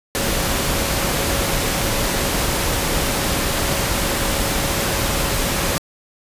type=tone in noise; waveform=sine; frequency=554.4 Hz; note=C#5; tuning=in tune; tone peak=-30 dBFS; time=0.15-5.78 s; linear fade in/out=0 ms; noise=pink; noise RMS=-20 dBFS; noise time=0.15-5.78 s; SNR=-13 dB; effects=resampled to 32000 Hz